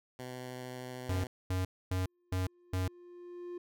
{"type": "tone with vibrato", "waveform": "10% pulse", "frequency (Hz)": 126.3, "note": "B2", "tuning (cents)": 39, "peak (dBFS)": -33, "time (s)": [0.19, 1.27], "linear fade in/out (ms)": 2, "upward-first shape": "triangle", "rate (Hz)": 13, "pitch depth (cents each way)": 10}
{"type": "tone bursts", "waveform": "square", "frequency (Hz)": 92.5, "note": "F#2", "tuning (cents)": 0, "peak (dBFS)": -31, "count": 5, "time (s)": [1.09, 2.88], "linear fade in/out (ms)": 5, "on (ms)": 150, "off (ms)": 260}
{"type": "tone with exponential growth", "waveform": "triangle", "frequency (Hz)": 352.2, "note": "F4", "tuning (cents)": 15, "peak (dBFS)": -36, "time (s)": [1.92, 3.58], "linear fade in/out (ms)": 5, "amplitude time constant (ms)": 360}
{"effects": []}